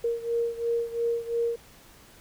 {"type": "beating tone pair", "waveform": "sine", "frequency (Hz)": [466.2, 469.1], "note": ["A#4", "A#4"], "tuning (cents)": [0, 11], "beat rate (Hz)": 2.9, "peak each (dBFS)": [-27, -30], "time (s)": [0.04, 1.56], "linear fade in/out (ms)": 5, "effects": ["pink hiss -53 dBFS RMS until 2.2 s"]}